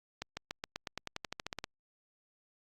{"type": "accelerating click train", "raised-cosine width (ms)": 0.2, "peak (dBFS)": -20, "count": 16, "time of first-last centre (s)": [0.22, 1.641], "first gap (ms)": 150, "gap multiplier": 0.93, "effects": ["Opus 48 kbps"]}